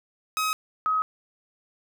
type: tone pair in turn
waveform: sawtooth / sine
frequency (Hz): 1269 / 1269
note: D#6 / D#6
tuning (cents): +34 / +34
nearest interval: unison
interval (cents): 0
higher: neither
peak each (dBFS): -20 / -21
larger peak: first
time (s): 0.37-0.53 / 0.86-1.02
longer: neither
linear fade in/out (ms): 0
effects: none